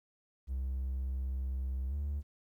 triangle tone with pitch glide, 65.41 to 72.16 Hz, C2 to D2, 0 to -30 cents, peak -30 dBFS, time 0.47-2.23 s, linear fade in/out 50 ms, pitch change +170 cents, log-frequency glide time 1.89-1.94 s, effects tanh soft clip ceiling -27 dBFS + 12-bit

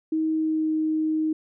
sine tone with pitch glide, 316.4 to 313.1 Hz, D#4 to D#4, +29 to +11 cents, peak -21 dBFS, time 0.12-1.33 s, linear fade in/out 5 ms, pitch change -18 cents, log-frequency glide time 0.3-0.71 s, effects none

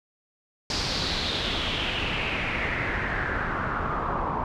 pink noise with low-pass filter sweep, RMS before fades -28 dBFS, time 0.7-4.44 s, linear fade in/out 2 ms, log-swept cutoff 5000 to 1000 Hz, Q 4.1, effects none

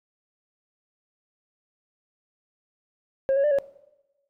sine tone with pitch steps, 539 / 554 / 593 / 556 Hz, C#5 / C#5 / D5 / C#5, -49 / -1 / +17 / +5 cents, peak -16 dBFS, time 3.29-3.586 s, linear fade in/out 0 ms, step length 74 ms, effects noise-tail reverb RT60 0.9 s tail -19 dB re dry + tanh soft clip ceiling -17 dBFS

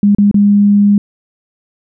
sine tone with dropouts, 203.7 Hz, G#3, 33 cents flat, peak -5 dBFS, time 0.03-0.98 s, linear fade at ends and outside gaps 2 ms, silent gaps 0.149-0.184 / 0.313-0.343 s, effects none

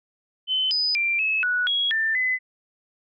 sine tone with pitch steps, 3050 / 4989 / 2365 / 2587 / 1471 / 3317 / 1784 / 2020 Hz, G7 / D#8 / D7 / E7 / F#6 / G#7 / A6 / B6, -48 / +4 / +12 / -33 / -11 / -3 / +23 / +39 cents, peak -20 dBFS, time 0.47-2.39 s, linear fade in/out 50 ms, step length 240 ms, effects none

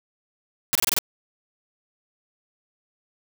white noise bursts, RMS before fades -21 dBFS, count 6, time 0.73-0.987 s, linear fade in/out 0 ms, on 22 ms, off 25 ms, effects none

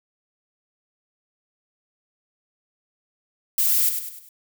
violet noise with echo, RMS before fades -20 dBFS, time 3.58-3.89 s, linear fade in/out 2 ms, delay 100 ms, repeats 4, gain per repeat -7 dB, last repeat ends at 4.29 s, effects none

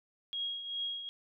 sine tone with tremolo, 3285 Hz, G#7, 20 cents flat, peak -32 dBFS, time 0.33-1.09 s, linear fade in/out 0 ms, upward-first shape triangle, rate 2.5 Hz, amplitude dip 65%, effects none

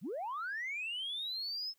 sine linear sweep, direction up, 130.81 to 5260 Hz, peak -35 dBFS, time 0.01-1.74 s, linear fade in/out 50 ms, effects tanh soft clip ceiling -33 dBFS + white hiss -75 dBFS RMS until 1.78 s

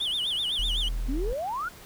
triangle tone with vibrato, 3246 Hz, G#7, 40 cents flat, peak -24 dBFS, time 0-0.89 s, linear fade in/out 10 ms, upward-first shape sine, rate 7.9 Hz, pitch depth 200 cents each way
triangle tone, 40.7 Hz, E1, 21 cents flat, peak -24 dBFS, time 0.59-1.33 s, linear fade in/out 0 ms
sine exponential sweep, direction up, 247.1 to 1501 Hz, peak -28 dBFS, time 1.08-1.69 s, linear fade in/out 10 ms
effects tanh soft clip ceiling -18 dBFS + pink hiss -48 dBFS RMS until 1.85 s

